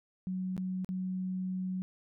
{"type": "tone with dropouts", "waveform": "sine", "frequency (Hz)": 185.6, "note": "F#3", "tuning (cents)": 6, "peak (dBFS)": -32, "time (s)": [0.27, 1.82], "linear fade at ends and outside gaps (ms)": 0, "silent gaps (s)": [[0.566, 0.578], [0.846, 0.89]], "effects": []}